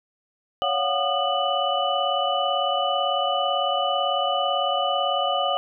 sine tone cluster, 561 / 707 / 745 / 1220 / 2976 Hz, C#5 / F5 / F#5 / D#6 / F#7, +21 / +21 / +12 / -34 / +9 cents, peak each -27 dBFS, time 0.62-5.57 s, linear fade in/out 0 ms, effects none

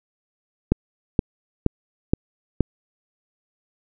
click train, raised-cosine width 3 ms, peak -3 dBFS, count 5, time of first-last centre 0.72-2.607 s, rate 2.12 Hz, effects none

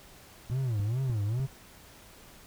click train, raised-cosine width 5 ms, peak -28 dBFS, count 4, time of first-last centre 0.5-1.398 s, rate 3.34 Hz
triangle tone with vibrato, 116.54 Hz, A#2, in tune, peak -25 dBFS, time 0.5-1.47 s, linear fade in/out 20 ms, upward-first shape sine, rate 2.4 Hz, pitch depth 250 cents each way
effects pink hiss -53 dBFS RMS until 2.46 s

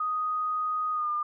sine tone with pitch glide, 1246 to 1204.9 Hz, D#6 to D6, +2 to +44 cents, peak -26 dBFS, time 0-1.23 s, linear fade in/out 5 ms, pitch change -58 cents, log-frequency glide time 0.92-1.1 s, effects none

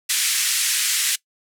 white band-pass noise, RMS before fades -21 dBFS, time 0.09-1.16 s, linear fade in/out 10 ms, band 1700 to 11000 Hz, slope 24 dB/octave, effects noise-tail reverb RT60 0.1 s tail -21 dB re dry

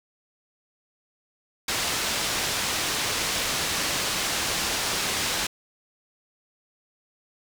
white low-pass noise, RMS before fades -27 dBFS, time 1.68-5.47 s, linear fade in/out 5 ms, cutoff 6300 Hz, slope 12 dB/octave, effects none

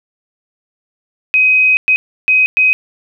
sine tone bursts at uneven times, 2521 Hz, D#7, 22 cents sharp, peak -7 dBFS, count 4, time 1.34-1.77 / 1.88-1.96 / 2.28-2.46 / 2.57-2.73 s, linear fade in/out 0 ms, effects none

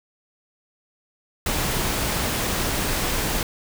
pink noise, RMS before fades -24 dBFS, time 1.46-3.43 s, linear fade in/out 2 ms, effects none

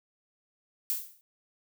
violet noise with exponential decay, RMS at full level -27 dBFS, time 0.9-1.21 s, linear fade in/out 0 ms, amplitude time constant 67 ms, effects none

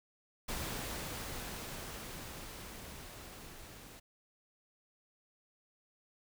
pink noise with level ramp, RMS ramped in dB -39 to -53 dBFS, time 0.48-4 s, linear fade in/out 10 ms, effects none

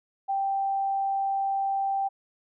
sine tone, 784 Hz, G5, in tune, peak -24 dBFS, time 0.28-2.09 s, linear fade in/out 20 ms, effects none

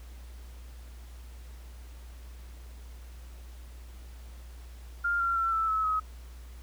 sine tone with pitch steps, 1400 / 1373.6 / 1347.6 / 1322.2 / 1297.2 / 1272.7 Hz, F6 / F6 / E6 / E6 / E6 / D#6, +4 / -29 / +38 / +5 / -28 / +39 cents, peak -25 dBFS, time 5.04-6 s, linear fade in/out 10 ms, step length 160 ms, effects added 60 Hz sine -43 dBFS peak until 6.62 s + pink hiss -57 dBFS RMS until 6.62 s

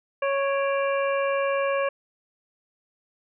harmonic tone with a mistuned harmonic, 553 Hz, C#5, 4 cents flat, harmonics 1 / 2 / 3 / 4 / 5, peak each -23 / -29 / -33 / -35 / -37 dBFS, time 0.22-1.89 s, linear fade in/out 5 ms, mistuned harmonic 4, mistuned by +110 cents, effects none

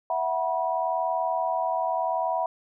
sine chord, E suspended second, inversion none, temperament equal with one note detuned, 659.3 / 740 / 971.4 Hz, E5 / F#5 / B5, 0 / 0 / -29 cents, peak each -28 dBFS, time 0.1-2.46 s, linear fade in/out 2 ms, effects none

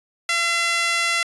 sawtooth tone with high-pass filter, 680 Hz, F5, 46 cents flat, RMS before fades -21 dBFS, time 0.29-1.23 s, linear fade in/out 2 ms, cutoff 1900 Hz, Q 1.6, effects resampled to 24000 Hz

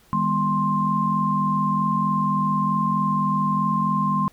sine tone cluster, 156 / 200.4 / 243.7 / 1053 Hz, D#3 / G3 / B3 / C6, +5 / +38 / -23 / +11 cents, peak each -27 / -24 / -30 / -21 dBFS, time 0.13-4.28 s, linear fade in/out 0 ms, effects pink hiss -56 dBFS RMS until 4.32 s

